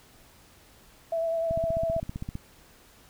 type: tone with vibrato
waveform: sine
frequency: 660 Hz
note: E5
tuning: 2 cents sharp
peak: -25 dBFS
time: 1.12-2 s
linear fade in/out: 5 ms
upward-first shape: sine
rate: 10 Hz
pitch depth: 20 cents each way
type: click train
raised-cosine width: 5 ms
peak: -21 dBFS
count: 14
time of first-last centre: 1.51-2.354 s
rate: 15.4 Hz
effects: pink hiss -56 dBFS RMS until 3.09 s